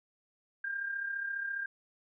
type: tone with amplitude modulation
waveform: sine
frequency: 1600 Hz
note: G6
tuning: 35 cents sharp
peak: -31 dBFS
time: 0.64-1.66 s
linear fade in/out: 5 ms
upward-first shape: sine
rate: 34.7 Hz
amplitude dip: 55%
effects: none